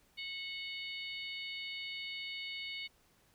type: harmonic tone with a mistuned harmonic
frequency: 740 Hz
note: F#5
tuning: in tune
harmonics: 3 / 4 / 5 / 6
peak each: -43 / -45 / -47 / -49 dBFS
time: 0.17-2.88 s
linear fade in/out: 20 ms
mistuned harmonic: 3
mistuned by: -20 cents
effects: pink hiss -69 dBFS RMS until 3.34 s